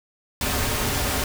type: noise with comb filter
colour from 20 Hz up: pink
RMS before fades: -24 dBFS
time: 0.41-1.24 s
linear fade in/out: 2 ms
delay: 6 ms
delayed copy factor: -0.5
effects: none